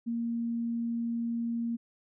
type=tone; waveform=sine; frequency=233.1 Hz; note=A#3; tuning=in tune; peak=-29 dBFS; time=0.06-1.77 s; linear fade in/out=20 ms; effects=none